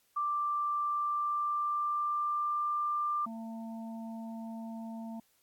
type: tone with pitch glide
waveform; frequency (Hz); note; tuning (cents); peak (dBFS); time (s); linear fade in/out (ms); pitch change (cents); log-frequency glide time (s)
sine; 1178 to 1188.9; D6 to D6; +5 to +21; -29; 0.16-3.26; 10; +16; 0.81-2.67
type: harmonic tone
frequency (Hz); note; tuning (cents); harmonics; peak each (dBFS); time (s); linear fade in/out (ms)
225.7; A3; +44; 1 / 3 / 4; -39 / -49 / -51; 3.26-5.2; 5
effects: white hiss -71 dBFS RMS until 5.42 s + AAC 64 kbps